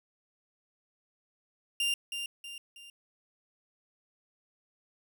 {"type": "tone with echo", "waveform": "40% pulse", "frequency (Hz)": 2794, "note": "F7", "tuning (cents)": 0, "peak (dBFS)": -26, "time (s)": [1.8, 1.94], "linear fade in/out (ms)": 2, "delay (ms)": 320, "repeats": 3, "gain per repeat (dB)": -7, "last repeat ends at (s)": 2.9, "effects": []}